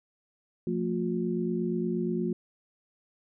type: tone cluster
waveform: sine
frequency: 176.5 / 225 / 357.9 Hz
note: F3 / A3 / F4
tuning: +19 / +39 / +42 cents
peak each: -31 dBFS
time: 0.67-2.33 s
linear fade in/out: 2 ms
effects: none